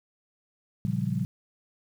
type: chord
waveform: sine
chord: G half-diminished seventh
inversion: first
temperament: equal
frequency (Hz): 116.54 / 138.59 / 174.61 / 196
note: Bb2 / Db3 / F3 / G3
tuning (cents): 0 / 0 / 0 / 0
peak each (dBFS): -31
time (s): 0.85-1.25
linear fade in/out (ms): 0
effects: 9-bit